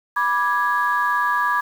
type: chord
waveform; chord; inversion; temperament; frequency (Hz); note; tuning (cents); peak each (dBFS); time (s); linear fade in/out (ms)
sine; G# diminished; first; equal with one note detuned; 982.1 / 1174.7 / 1661.2; B5 / D6 / G#6; -10 / 0 / 0; -21; 0.16-1.61; 10
effects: tanh soft clip ceiling -9 dBFS + 7-bit